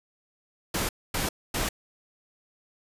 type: noise bursts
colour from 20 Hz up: pink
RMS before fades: -28 dBFS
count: 3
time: 0.74-1.69 s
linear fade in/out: 5 ms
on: 150 ms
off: 250 ms
effects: resampled to 32000 Hz